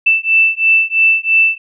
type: beating tone pair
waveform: sine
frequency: 2653 / 2656 Hz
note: E7 / E7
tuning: +10 / +12 cents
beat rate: 3 Hz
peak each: -12 dBFS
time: 0.06-1.58 s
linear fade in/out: 10 ms
effects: none